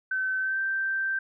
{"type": "tone with pitch glide", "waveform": "sine", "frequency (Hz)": [1530, 1564.9], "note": ["G6", "G6"], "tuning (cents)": [-42, -3], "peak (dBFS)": -25, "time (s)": [0.11, 1.19], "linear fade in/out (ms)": 5, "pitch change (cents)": 39, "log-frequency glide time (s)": [0.39, 0.6], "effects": []}